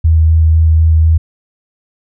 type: tone with vibrato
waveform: sine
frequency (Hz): 80.1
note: E2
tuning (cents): -49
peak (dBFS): -5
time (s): 0.04-1.18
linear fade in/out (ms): 10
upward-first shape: square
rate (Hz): 4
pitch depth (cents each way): 10
effects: none